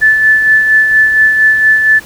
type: tone with tremolo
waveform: sine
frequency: 1747 Hz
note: A6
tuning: 13 cents flat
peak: -3 dBFS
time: 0.01-2 s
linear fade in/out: 20 ms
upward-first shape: sine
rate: 4.3 Hz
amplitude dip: 45%
effects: pink hiss -34 dBFS RMS until 2.05 s